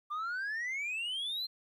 sine exponential sweep, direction up, 1174.7 to 4197 Hz, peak -31 dBFS, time 0.1-1.47 s, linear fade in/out 20 ms, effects tanh soft clip ceiling -33 dBFS + 12-bit

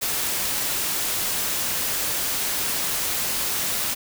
white noise, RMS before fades -25 dBFS, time 0.01-3.95 s, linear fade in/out 20 ms, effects none

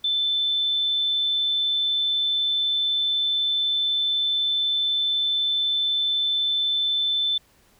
sine tone, 3528 Hz, A7, 4 cents sharp, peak -20 dBFS, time 0.04-7.38 s, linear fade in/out 5 ms, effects pink hiss -59 dBFS RMS until 7.79 s

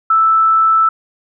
sine tone, 1318.5 Hz, E6, in tune, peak -8 dBFS, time 0.1-0.89 s, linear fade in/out 5 ms, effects none

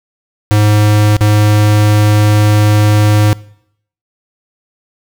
square tone with dropouts, 105.2 Hz, G#2, 23 cents sharp, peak -7 dBFS, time 0.51-3.33 s, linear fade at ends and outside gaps 0 ms, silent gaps 1.166-1.209 s, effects noise-tail reverb RT60 0.7 s tail -22 dB re dry

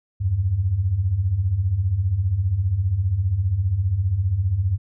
sine beating tone pair, 82.41 / 97.41 Hz, E2 / G2, 0 / -10 cents, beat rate 15 Hz, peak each -25 / -19 dBFS, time 0.2-4.78 s, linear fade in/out 20 ms, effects none

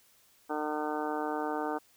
harmonic tone, 151.5 Hz, D#3, 46 cents flat, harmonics 2 / 3 / 4 / 5 / 6 / 7 / 8 / 9 / 10, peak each -36 / -37 / -41 / -37 / -38 / -49 / -41 / -48 / -44 dBFS, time 0.49-1.79 s, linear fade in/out 20 ms, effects white hiss -64 dBFS RMS until 1.96 s

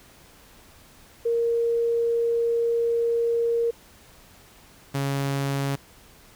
sine / sawtooth tone pair in turn, 466.2 / 138.6 Hz, A#4 / C#3, 0 / 0 cents, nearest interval octave + major sixth, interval 2100 cents, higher first, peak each -20 dBFS, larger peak neither, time 1.25-3.71 / 4.94-5.76 s, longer first, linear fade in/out 10 ms, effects pink hiss -52 dBFS RMS until 6.35 s

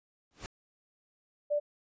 pink noise with exponential growth, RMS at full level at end -38 dBFS, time 0.31-0.46 s, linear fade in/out 0 ms, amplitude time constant 32 ms
sine tone, 588 Hz, D5, 2 cents sharp, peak -26 dBFS, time 1.5-1.6 s, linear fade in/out 20 ms
effects resampled to 16000 Hz

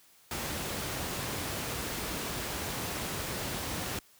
pink noise, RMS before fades -35 dBFS, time 0.31-3.99 s, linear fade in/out 2 ms, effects white hiss -61 dBFS RMS until 4.19 s + high-pass 60 Hz 12 dB/octave

